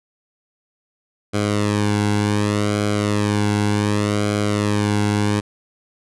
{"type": "tone with flanger", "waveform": "sawtooth", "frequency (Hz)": 103.83, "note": "G#2", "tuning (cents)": 0, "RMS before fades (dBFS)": -19, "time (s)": [1.33, 5.41], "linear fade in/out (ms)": 20, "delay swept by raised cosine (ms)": [1.1, 1.65], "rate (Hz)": 0.67, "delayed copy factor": -0.75, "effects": ["resampled to 24000 Hz"]}